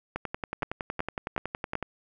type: two click trains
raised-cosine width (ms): 0.5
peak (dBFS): -13 / -16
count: 4 / 19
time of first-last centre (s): 0.63-1.754 / 0.16-1.827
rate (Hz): 2.67 / 10.8
effects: none